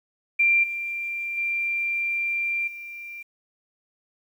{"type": "tone with level steps", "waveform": "sine", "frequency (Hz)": 2371, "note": "D7", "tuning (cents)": 16, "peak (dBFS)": [-16, -27, -23, -35], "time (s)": [0.39, 3.23], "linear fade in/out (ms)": 10, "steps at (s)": [0.63, 1.37, 2.67], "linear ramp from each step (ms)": 10, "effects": ["9-bit"]}